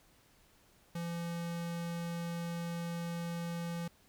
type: tone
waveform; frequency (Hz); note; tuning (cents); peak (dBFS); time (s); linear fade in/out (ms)
square; 170; F3; -46; -37; 0.95-3.88; 5
effects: pink hiss -66 dBFS RMS until 4.08 s